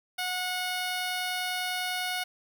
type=tone; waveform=10% pulse; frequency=730 Hz; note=F#5; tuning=24 cents flat; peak=-21 dBFS; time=0.18-2.24 s; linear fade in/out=10 ms; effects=none